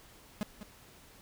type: tone with echo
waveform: 45% pulse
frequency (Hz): 209.9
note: G#3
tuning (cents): +19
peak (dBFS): -31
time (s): 0.41-0.43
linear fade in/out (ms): 0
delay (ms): 200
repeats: 1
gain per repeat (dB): -11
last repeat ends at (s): 0.63
effects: pink hiss -57 dBFS RMS until 1.21 s